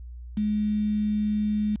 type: tone with quantisation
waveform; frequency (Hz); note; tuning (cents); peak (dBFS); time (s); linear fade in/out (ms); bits
sine; 210.8; G#3; +26; -22; 0.37-1.76; 5; 7
effects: added 60 Hz sine -37 dBFS peak until 1.8 s + resampled to 8000 Hz